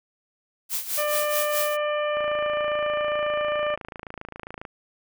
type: noise with tremolo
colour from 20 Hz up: blue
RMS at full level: -26 dBFS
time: 0.69-1.77 s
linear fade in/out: 50 ms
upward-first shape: sine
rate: 4.7 Hz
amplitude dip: 75%
type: harmonic tone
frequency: 596 Hz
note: D5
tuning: 25 cents sharp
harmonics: 1 / 2 / 3 / 4 / 5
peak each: -24 / -30 / -34 / -36 / -38 dBFS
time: 0.97-3.76 s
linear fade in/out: 20 ms
type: click train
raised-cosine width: 0.5 ms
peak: -21 dBFS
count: 69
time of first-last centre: 2.17-4.652 s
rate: 27.4 Hz
effects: none